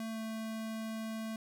square tone with pitch glide, 223.5 to 221.6 Hz, A3 to A3, +27 to +13 cents, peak -38 dBFS, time 0-1.36 s, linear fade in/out 2 ms, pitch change -14 cents, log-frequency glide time 0.11-0.19 s, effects none

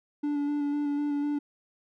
triangle tone with vibrato, 290.2 Hz, D4, 21 cents flat, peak -24 dBFS, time 0.23-1.39 s, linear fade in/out 10 ms, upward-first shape square, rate 4 Hz, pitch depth 15 cents each way, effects none

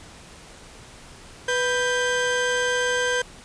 35% pulse tone pair together, 493.9 / 1573 Hz, B4 / G6, 0 / +6 cents, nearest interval octave + minor sixth, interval 2006 cents, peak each -22 / -22 dBFS, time 1.48-3.22 s, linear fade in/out 5 ms, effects pink hiss -45 dBFS RMS until 3.44 s + resampled to 22050 Hz

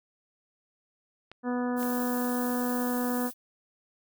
clicks, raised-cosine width 0.3 ms, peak -28 dBFS, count 2, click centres 1.316 / 1.83 s
harmonic tone, 246.4 Hz, B3, 4 cents flat, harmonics 1 / 2 / 3 / 4 / 5 / 6 / 7, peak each -28 / -34 / -38 / -40 / -42 / -44 / -45 dBFS, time 1.43-3.31 s, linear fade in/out 50 ms
violet noise, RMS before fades -38 dBFS, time 1.76-3.34 s, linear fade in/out 50 ms
effects none

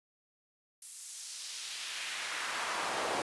brown noise with high-pass filter sweep, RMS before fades -38 dBFS, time 0.82-3.22 s, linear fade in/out 2 ms, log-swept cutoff 10000 to 580 Hz, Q 1.1, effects resampled to 24000 Hz

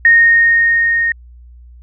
sine tone with level ramp, 1852 Hz, A#6, 12 cents flat, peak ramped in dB -4 to -12 dBFS, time 0.05-1.12 s, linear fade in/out 2 ms, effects added 60 Hz sine -36 dBFS peak until 1.82 s

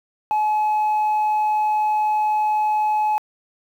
sine tone, 852 Hz, G#5, 44 cents sharp, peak -14 dBFS, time 0.31-3.18 s, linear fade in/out 0 ms, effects tanh soft clip ceiling -16 dBFS + 8-bit

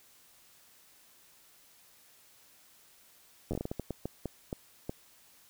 slowing click train, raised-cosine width 2 ms, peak -21 dBFS, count 14, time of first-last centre 3.51-4.895 s, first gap 10 ms, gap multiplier 1.35, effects white hiss -61 dBFS RMS until 5.49 s

